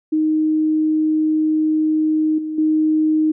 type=tone with level steps; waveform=sine; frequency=311.1 Hz; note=D#4; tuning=in tune; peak=-14 / -22 / -13 dBFS; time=0.12-3.32 s; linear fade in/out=10 ms; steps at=2.38 / 2.58 s; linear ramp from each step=5 ms; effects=none